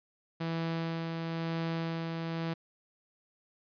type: tone with tremolo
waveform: sawtooth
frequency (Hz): 164.81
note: E3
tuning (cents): 0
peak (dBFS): -27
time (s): 0.4-2.54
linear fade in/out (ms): 10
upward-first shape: sine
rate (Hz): 1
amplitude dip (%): 30
effects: resampled to 11025 Hz